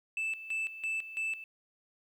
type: tone with tremolo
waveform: sine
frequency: 2637 Hz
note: E7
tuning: in tune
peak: -28 dBFS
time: 0.17-1.44 s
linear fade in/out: 2 ms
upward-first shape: square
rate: 3 Hz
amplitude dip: 80%
effects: tanh soft clip ceiling -30 dBFS + 11-bit